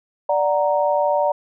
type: chord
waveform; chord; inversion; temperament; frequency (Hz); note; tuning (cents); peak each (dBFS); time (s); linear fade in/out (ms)
sine; D augmented; none; equal; 587.3 / 740 / 932.3; D5 / F#5 / A#5; 0 / 0 / 0; -18 / -23 / -21; 0.29-1.32; 5
effects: none